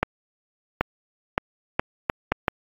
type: accelerating click train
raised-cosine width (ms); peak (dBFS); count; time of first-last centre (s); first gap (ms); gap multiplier
0.5; -4; 7; 0.03-2.482; 780; 0.73
effects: AAC 32 kbps